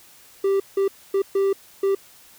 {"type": "tone bursts at uneven times", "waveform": "triangle", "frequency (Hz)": 392, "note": "G4", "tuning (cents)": 0, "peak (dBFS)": -15, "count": 5, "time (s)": [[0.44, 0.6], [0.77, 0.88], [1.14, 1.22], [1.35, 1.53], [1.83, 1.95]], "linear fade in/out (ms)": 5, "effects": ["white hiss -50 dBFS RMS until 2.38 s"]}